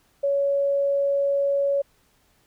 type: tone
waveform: sine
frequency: 560 Hz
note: C#5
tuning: 18 cents sharp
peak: -19 dBFS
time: 0.23-1.82 s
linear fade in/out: 10 ms
effects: pink hiss -63 dBFS RMS until 2.46 s